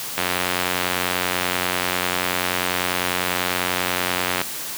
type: click train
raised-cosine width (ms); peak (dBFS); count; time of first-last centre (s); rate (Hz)
0.3; -4; 383; 0.18-4.415; 90.2
effects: white hiss -30 dBFS RMS until 4.77 s + high-pass 100 Hz 12 dB/octave